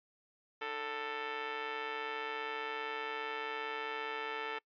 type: tone with amplitude modulation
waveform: 10% pulse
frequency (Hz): 442.6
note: A4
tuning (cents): +10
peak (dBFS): -26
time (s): 0.61-4.59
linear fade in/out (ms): 10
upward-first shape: sine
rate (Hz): 135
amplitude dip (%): 60
effects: noise-tail reverb RT60 0.1 s tail -25 dB re dry + resampled to 11025 Hz